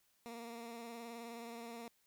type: tone with vibrato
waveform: 15% pulse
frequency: 233.1 Hz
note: A#3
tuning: in tune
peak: -40 dBFS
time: 0.26-1.88 s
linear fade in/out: 0 ms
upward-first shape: triangle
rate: 19 Hz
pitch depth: 39 cents each way
effects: white hiss -75 dBFS RMS until 2.06 s